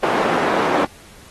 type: band-pass noise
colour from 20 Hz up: white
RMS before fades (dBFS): -19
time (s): 0.03-0.85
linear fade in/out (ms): 2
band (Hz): 260 to 910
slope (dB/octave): 12
effects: pink hiss -45 dBFS RMS until 1.3 s + AAC 32 kbps